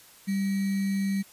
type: tone with sample-and-hold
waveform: sine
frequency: 196 Hz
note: G3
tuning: in tune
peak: -24 dBFS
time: 0.27-1.23 s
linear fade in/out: 20 ms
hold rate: 2100 Hz
effects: white hiss -53 dBFS RMS until 1.32 s + resampled to 32000 Hz